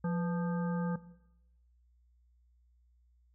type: harmonic tone with a mistuned harmonic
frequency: 174.8 Hz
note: F3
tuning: 2 cents sharp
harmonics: 1 / 3 / 5 / 7 / 9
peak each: -30 / -40 / -44 / -47 / -49 dBFS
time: 0.04-0.96 s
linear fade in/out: 5 ms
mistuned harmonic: 3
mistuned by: -83 cents
effects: noise-tail reverb RT60 0.9 s tail -17 dB re dry + added 60 Hz sine -64 dBFS peak until 3.34 s